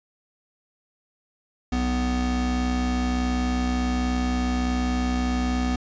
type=tone pair together; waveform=square; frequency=62.38 / 248.5 Hz; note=B1 / B3; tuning=+18 / +11 cents; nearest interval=2 octaves; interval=2393 cents; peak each=-26 / -25 dBFS; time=1.72-5.76 s; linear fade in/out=5 ms; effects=resampled to 16000 Hz